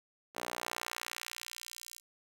sawtooth tone with high-pass filter sweep, 60 Hz, B1, 49 cents flat, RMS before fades -43 dBFS, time 0.34-2.01 s, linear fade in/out 50 ms, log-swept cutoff 520 to 6600 Hz, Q 0.86, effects 10-bit

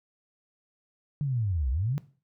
sine linear two-way sweep, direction down then up, 150 to 58.5 to 150 Hz, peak -25 dBFS, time 1.21-1.98 s, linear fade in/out 0 ms, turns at 1.7 s, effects noise-tail reverb RT60 0.4 s tail -18 dB re dry

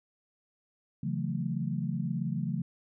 sine chord, F# minor seventh, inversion second, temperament just, 138.75 / 166.5 / 185 / 222 Hz, C#3 / E3 / F#3 / A3, +2 / +18 / 0 / +16 cents, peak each -34 / -34 / -36 / -36 dBFS, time 1.03-2.62 s, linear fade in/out 5 ms, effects none

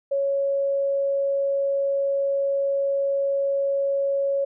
sine tone, 554.4 Hz, C#5, in tune, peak -20 dBFS, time 0.11-4.45 s, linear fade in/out 10 ms, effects none

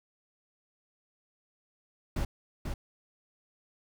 brown noise with echo, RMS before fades -30 dBFS, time 2.16-2.25 s, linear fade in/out 5 ms, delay 490 ms, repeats 1, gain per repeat -4 dB, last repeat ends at 2.74 s, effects none

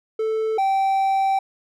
triangle tone pair in turn, 440 / 776.6 Hz, A4 / G5, 0 / -16 cents, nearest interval minor seventh, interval 984 cents, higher second, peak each -18 / -15 dBFS, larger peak second, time 0.19-0.58 / 0.58-1.39 s, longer second, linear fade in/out 5 ms, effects none

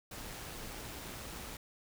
pink noise with amplitude modulation, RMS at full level -44 dBFS, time 0.11-1.57 s, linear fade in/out 5 ms, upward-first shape sine, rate 112 Hz, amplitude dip 25%, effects none

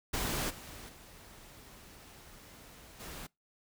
pink noise with level steps, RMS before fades -34 / -48 / -54 / -45 dBFS, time 0.13-3.27 s, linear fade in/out 10 ms, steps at 0.49 / 0.88 / 2.99 s, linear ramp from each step 20 ms, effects noise-tail reverb RT60 0.2 s tail -24 dB re dry

